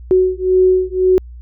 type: beating tone pair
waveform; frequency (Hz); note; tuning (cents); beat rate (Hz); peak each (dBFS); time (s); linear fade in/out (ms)
sine; 370 / 371.9; F#4 / F#4; 0 / +9; 1.9; -13; 0.11-1.18; 0
effects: added 60 Hz sine -31 dBFS peak until 1.41 s